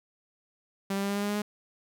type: tone with pitch steps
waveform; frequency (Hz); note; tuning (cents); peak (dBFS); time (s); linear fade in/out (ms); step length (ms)
sawtooth; 196 / 197.71 / 199.43 / 201.2 / 202.9 / 204.7 / 206.5 / 208.3; G3 / G3 / G3 / G3 / G#3 / G#3 / G#3 / G#3; 0 / +15 / +30 / +45 / -40 / -25 / -10 / +5; -24; 0.9-1.42; 5; 65
effects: none